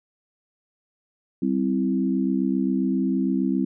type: chord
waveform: sine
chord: C major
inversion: second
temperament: equal with one note detuned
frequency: 194.53 / 261.6 / 329.6 Hz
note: G3 / C4 / E4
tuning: -13 / 0 / 0 cents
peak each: -24 / -23 / -27 dBFS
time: 1.42-3.65 s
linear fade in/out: 5 ms
effects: none